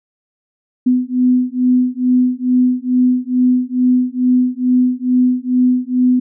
sine beating tone pair, 250 / 252.3 Hz, B3 / B3, +21 / +37 cents, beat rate 2.3 Hz, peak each -14 dBFS, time 0.86-6.2 s, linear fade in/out 10 ms, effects none

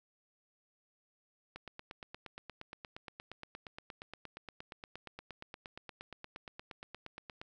click train, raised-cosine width 0.3 ms, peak -29 dBFS, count 51, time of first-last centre 1.56-7.415 s, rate 8.54 Hz, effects none

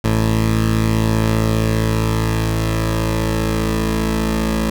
15% pulse tone pair together, 55.06 / 110 Hz, A1 / A2, +2 / 0 cents, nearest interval octave, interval 1198 cents, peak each -12 dBFS, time 0.04-4.7 s, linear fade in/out 5 ms, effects none

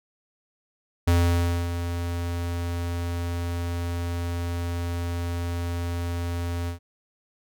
square tone with ADSR envelope, 86.2 Hz, F2, 22 cents flat, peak -17 dBFS, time 1.07-6.79 s, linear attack 10 ms, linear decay 600 ms, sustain -10 dB, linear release 110 ms, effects none

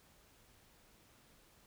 silence, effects pink hiss -66 dBFS RMS until 1.66 s

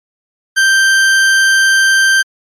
40% pulse tone, 1568 Hz, G6, in tune, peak -6 dBFS, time 0.56-2.23 s, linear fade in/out 20 ms, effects low-pass 10000 Hz 12 dB/octave + MP3 96 kbps

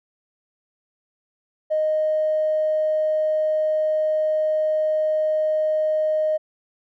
triangle tone with tanh clipping, 620 Hz, D#5, 6 cents flat, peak -18 dBFS, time 1.7-6.38 s, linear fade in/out 20 ms, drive 4 dB, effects none

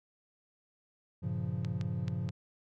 triangle chord, G half-diminished seventh, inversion none, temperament equal, 98 / 116.54 / 138.59 / 174.61 Hz, G2 / Bb2 / Db3 / F3, 0 / 0 / 0 / 0 cents, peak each -36 dBFS, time 1.22-2.31 s, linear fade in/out 20 ms
clicks, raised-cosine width 0.2 ms, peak -27 dBFS, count 4, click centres 1.648 / 1.812 / 2.081 / 2.29 s
effects none

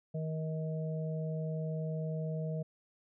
harmonic tone, 158.1 Hz, D#3, 28 cents sharp, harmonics 1 / 3 / 4, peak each -34 / -43 / -43 dBFS, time 0.14-2.63 s, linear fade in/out 10 ms, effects none

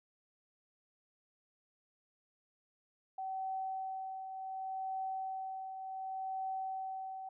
sine tone with tremolo, 763 Hz, G5, 47 cents flat, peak -35 dBFS, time 3.18-7.29 s, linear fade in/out 5 ms, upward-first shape triangle, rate 0.68 Hz, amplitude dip 55%, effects none

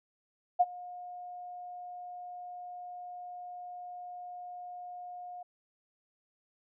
sine tone with ADSR envelope, 716 Hz, F5, 43 cents sharp, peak -18 dBFS, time 0.59-5.43 s, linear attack 18 ms, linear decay 38 ms, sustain -23 dB, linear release 7 ms, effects none

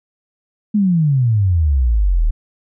sine exponential sweep, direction down, 216.3 to 36.46 Hz, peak -11 dBFS, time 0.74-2.31 s, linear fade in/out 10 ms, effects none

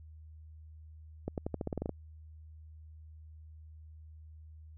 accelerating click train, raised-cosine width 2 ms, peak -21 dBFS, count 11, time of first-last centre 1.28-1.893 s, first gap 98 ms, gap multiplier 0.89, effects added 78 Hz sine -49 dBFS peak until 4.77 s

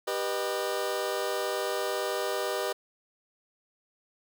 sawtooth chord, G augmented, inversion none, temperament just, 392 / 490 / 612.5 Hz, G4 / B4 / D#5, 0 / -14 / -27 cents, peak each -29 dBFS, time 0.07-2.73 s, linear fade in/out 10 ms, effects none

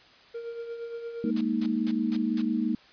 triangle tone with tremolo, 466.2 Hz, A#4, in tune, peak -30 dBFS, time 0.34-1.31 s, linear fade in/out 10 ms, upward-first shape triangle, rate 8.6 Hz, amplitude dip 55%
sine chord, Ab suspended second, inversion none, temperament just, 207.7 / 233.6 / 311.5 Hz, Ab3 / Bb3 / Eb4, 0 / +4 / +2 cents, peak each -30 / -27 / -30 dBFS, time 1.24-2.75 s, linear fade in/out 2 ms
white noise bursts, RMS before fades -39 dBFS, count 5, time 1.36-2.42 s, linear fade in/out 5 ms, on 52 ms, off 200 ms
effects white hiss -55 dBFS RMS until 2.92 s + resampled to 11025 Hz

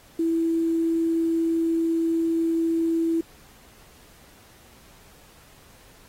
sine tone with quantisation, 329.6 Hz, E4, in tune, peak -20 dBFS, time 0.19-3.21 s, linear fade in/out 5 ms, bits 8, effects pink hiss -53 dBFS RMS until 6.08 s + AAC 48 kbps

